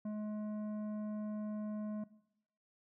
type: tone with tanh clipping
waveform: sine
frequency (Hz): 211.8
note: G#3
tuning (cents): +34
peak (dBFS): -39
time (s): 0.05-2.04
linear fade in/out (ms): 5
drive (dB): 10
effects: noise-tail reverb RT60 0.8 s tail -18 dB re dry